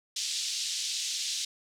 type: band-pass noise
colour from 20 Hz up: pink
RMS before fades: -33 dBFS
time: 0.16-1.45 s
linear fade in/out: 5 ms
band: 3400 to 7300 Hz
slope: 24 dB/octave
effects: none